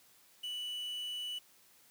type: tone with quantisation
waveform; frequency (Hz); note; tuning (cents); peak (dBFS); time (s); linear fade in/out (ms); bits
triangle; 2960; F#7; 0; -36; 0.43-1.39; 10; 9
effects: white hiss -64 dBFS RMS until 1.9 s + high-pass 80 Hz 12 dB/octave